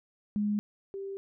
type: tone pair in turn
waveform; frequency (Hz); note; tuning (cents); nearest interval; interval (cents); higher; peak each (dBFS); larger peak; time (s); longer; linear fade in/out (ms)
sine; 207.7 / 392.1; G#3 / G4; 0 / 0; major seventh; 1100; second; -26 / -35; first; 0.36-0.59 / 0.94-1.17; neither; 0
effects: none